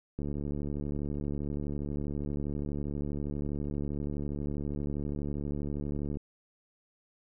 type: click train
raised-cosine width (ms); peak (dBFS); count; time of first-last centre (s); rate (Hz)
3; -23; 434; 0.19-6.171; 72.4
effects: none